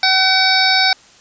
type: harmonic tone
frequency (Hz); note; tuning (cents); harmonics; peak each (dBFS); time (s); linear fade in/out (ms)
758; F#5; +42; 1 / 2 / 3 / 5 / 6 / 7; -18 / -18 / -18 / -18 / -18 / -18; 0.03-0.93; 2
effects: white hiss -46 dBFS RMS until 1.2 s + resampled to 16000 Hz